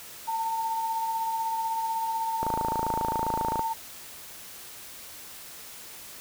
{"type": "tone with tremolo", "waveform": "sine", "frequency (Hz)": 900, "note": "A5", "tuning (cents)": 39, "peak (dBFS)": -25, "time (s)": [0.27, 3.74], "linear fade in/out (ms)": 20, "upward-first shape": "sine", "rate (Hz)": 16, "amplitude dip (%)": 30}
{"type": "click train", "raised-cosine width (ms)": 1, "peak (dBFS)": -15, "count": 33, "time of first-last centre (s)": [2.43, 3.594], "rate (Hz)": 27.5}
{"effects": ["white hiss -44 dBFS RMS until 6.2 s"]}